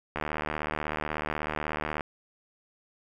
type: click train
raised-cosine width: 0.5 ms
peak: -15 dBFS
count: 142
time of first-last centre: 0.16-2.008 s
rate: 76.3 Hz
effects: 9-bit